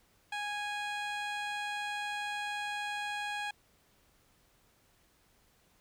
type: tone with low-pass filter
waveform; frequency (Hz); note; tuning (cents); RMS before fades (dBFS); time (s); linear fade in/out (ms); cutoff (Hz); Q
15% pulse; 827; G#5; -8; -37; 0.32-3.51; 5; 6700; 0.52
effects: pink hiss -68 dBFS RMS until 5.8 s